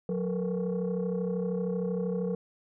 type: tone cluster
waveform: sine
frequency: 181.8 / 447.2 / 480.1 Hz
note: F#3 / A4 / B4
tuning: -30 / +28 / -49 cents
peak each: -29 / -33 / -32 dBFS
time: 0.09-2.35 s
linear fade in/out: 2 ms
effects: tanh soft clip ceiling -23 dBFS